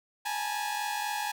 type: tone cluster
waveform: sawtooth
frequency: 825 / 869 / 961 Hz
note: G#5 / A5 / B5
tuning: -12 / -22 / -48 cents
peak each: -29 / -31 / -37 dBFS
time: 0.25-1.32 s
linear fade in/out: 10 ms
effects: none